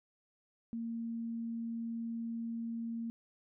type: tone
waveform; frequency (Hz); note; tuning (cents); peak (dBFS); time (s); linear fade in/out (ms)
sine; 230.2; A#3; -22; -36; 0.73-3.1; 0
effects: none